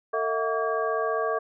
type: tone cluster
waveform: sine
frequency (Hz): 450.2 / 645 / 720 / 1142 / 1620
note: A4 / E5 / F#5 / D6 / G#6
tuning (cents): +40 / -38 / -47 / -49 / -43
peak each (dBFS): -28 / -29 / -34 / -29 / -35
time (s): 0.13-1.39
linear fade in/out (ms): 10
effects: none